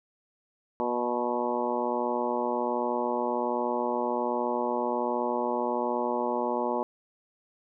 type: harmonic tone with a mistuned harmonic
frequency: 121.3 Hz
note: B2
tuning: 31 cents flat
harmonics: 2 / 3 / 4 / 5 / 6 / 7 / 8 / 9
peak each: -34 / -33 / -33 / -33 / -40 / -32 / -35 / -39 dBFS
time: 0.8-6.83 s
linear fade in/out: 0 ms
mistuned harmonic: 7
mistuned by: +27 cents
effects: none